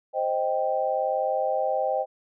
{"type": "chord", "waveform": "sine", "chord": "C minor", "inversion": "none", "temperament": "equal", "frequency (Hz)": [523.3, 622.3, 784], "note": ["C5", "Eb5", "G5"], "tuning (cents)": [0, 0, 0], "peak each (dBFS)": -27, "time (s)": [0.13, 2.06], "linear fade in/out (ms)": 50, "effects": []}